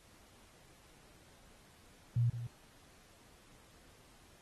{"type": "tone with echo", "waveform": "sine", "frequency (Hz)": 118.8, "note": "A#2", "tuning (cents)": 33, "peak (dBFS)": -27, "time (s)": [2.16, 2.3], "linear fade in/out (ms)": 5, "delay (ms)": 170, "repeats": 1, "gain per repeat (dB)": -11, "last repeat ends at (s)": 2.47, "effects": ["pink hiss -63 dBFS RMS until 4.41 s", "AAC 32 kbps"]}